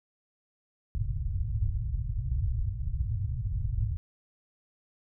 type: low-pass noise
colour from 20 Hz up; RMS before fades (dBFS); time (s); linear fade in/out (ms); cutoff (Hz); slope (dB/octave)
white; -30; 0.95-3.97; 0; 120; 48
effects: none